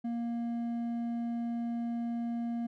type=tone with hard clipping; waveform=sine; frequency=234.6 Hz; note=A#3; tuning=11 cents sharp; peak=-33 dBFS; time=0.04-2.67 s; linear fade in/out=10 ms; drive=5 dB; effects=none